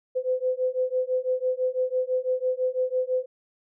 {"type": "beating tone pair", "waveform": "sine", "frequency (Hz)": [507, 513], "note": ["B4", "C5"], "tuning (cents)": [45, -34], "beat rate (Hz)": 6, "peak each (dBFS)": -26, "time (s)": [0.15, 3.26], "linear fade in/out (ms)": 20, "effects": []}